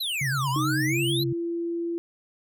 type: exponential two-way sweep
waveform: square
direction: down then up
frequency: 4186 to 932.3 to 4186 Hz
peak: -27 dBFS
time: 0-1.24 s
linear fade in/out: 10 ms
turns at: 0.49 s
type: tone with vibrato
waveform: sine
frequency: 135.2 Hz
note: C#3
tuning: 43 cents flat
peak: -26 dBFS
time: 0.21-1.33 s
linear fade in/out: 5 ms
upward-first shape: square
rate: 9.1 Hz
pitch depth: 57 cents each way
type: tone with pitch glide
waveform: sine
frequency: 311.1 to 339.3 Hz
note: D#4 to F4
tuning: 0 to -50 cents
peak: -26 dBFS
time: 0.56-1.98 s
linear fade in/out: 0 ms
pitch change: +150 cents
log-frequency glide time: 0.88-0.95 s
effects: none